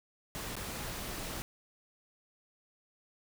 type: noise with dropouts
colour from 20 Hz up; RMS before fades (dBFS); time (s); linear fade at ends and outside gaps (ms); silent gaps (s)
pink; -40; 0.35-1.42; 0; 0.554-0.566
effects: none